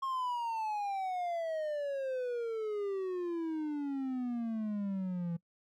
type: exponential sweep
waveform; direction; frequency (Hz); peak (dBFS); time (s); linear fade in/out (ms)
triangle; down; 1083 to 166.9; -31; 0.02-5.37; 10
effects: noise-tail reverb RT60 0.1 s tail -22 dB re dry